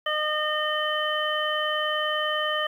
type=harmonic tone; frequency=610 Hz; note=D#5; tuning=34 cents flat; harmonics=1 / 2 / 3 / 5; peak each=-29 / -29 / -29 / -29 dBFS; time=0.06-2.67 s; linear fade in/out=5 ms; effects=9-bit